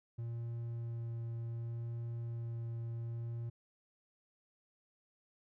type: tone with vibrato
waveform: triangle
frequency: 116.54 Hz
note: A#2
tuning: in tune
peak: -36 dBFS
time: 0.18-3.5 s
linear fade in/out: 10 ms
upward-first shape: sine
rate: 0.67 Hz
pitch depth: 9 cents each way
effects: none